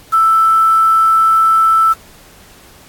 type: tone with quantisation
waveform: sine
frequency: 1322 Hz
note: E6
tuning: 5 cents sharp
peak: -7 dBFS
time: 0.12-1.94 s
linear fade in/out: 20 ms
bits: 5
effects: pink hiss -42 dBFS RMS until 2.88 s + AAC 64 kbps